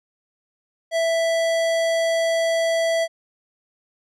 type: tone with hard clipping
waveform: sine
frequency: 660 Hz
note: E5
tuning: 2 cents sharp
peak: -20 dBFS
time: 0.91-3.08 s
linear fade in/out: 50 ms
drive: 18 dB
effects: none